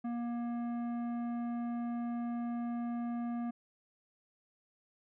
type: tone with tanh clipping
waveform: triangle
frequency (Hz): 237.3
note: A#3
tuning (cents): +31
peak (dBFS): -36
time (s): 0.04-3.51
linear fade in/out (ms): 10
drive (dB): 16
effects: none

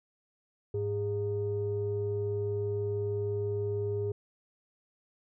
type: tone pair together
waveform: sine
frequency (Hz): 103.4 / 409.3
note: G#2 / G#4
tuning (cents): -7 / -25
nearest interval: 2 octaves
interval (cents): 2382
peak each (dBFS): -32 / -30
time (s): 0.74-4.12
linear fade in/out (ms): 5
effects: tanh soft clip ceiling -23 dBFS

